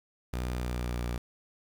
sawtooth tone with pitch glide, 61.5 to 59.85 Hz, B1 to A#1, -7 to +46 cents, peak -27 dBFS, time 0.33-1.18 s, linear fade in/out 5 ms, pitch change -47 cents, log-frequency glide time 0.6-1.03 s, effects 9-bit

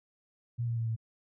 sine tone with pitch steps, 118.8 / 116.62 / 114.49 / 112.39 Hz, A#2 / A#2 / A#2 / A2, +33 / +1 / -31 / +37 cents, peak -29 dBFS, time 0.58-0.964 s, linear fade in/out 20 ms, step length 96 ms, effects none

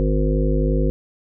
harmonic tone, 51.5 Hz, G#1, 14 cents flat, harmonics 1 / 3 / 5 / 7 / 9 / 10, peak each -18 / -23 / -25 / -26 / -28 / -28 dBFS, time 0-0.9 s, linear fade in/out 0 ms, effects none

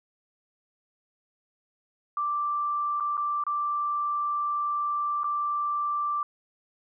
sine tone with dropouts, 1174.7 Hz, D6, in tune, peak -25 dBFS, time 2.17-6.23 s, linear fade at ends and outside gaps 2 ms, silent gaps 3-3.006 / 3.17-3.177 / 3.438-3.466 / 5.234-5.242 s, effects none

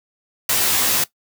white noise with comb filter, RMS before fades -18 dBFS, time 0.49-1.04 s, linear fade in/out 5 ms, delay 15 ms, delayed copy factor -1, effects noise-tail reverb RT60 0.1 s tail -17 dB re dry + high-pass 60 Hz 12 dB/octave

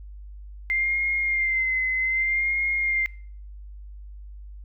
sine tone with vibrato, 2093 Hz, C7, in tune, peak -21 dBFS, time 0.7-3.06 s, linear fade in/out 0 ms, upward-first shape sine, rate 0.64 Hz, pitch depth 40 cents each way, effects noise-tail reverb RT60 0.5 s tail -22 dB re dry + added 50 Hz sine -38 dBFS peak until 4.64 s

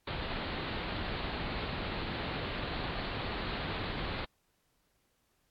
pink low-pass noise, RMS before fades -37 dBFS, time 0.07-4.25 s, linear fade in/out 5 ms, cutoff 4400 Hz, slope 96 dB/octave, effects pink hiss -75 dBFS RMS until 5.5 s + AAC 64 kbps

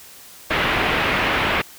white low-pass noise, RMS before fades -20 dBFS, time 0.5-1.62 s, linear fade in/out 10 ms, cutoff 2700 Hz, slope 24 dB/octave, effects white hiss -43 dBFS RMS until 1.78 s

